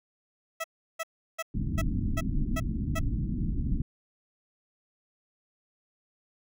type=tone bursts; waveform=15% pulse; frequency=653 Hz; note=E5; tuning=17 cents flat; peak=-24 dBFS; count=7; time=0.6-2.994 s; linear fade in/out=10 ms; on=42 ms; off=350 ms
type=low-pass noise; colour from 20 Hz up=pink; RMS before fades=-29 dBFS; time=1.54-3.82 s; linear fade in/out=5 ms; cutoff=290 Hz; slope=48 dB/octave
effects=none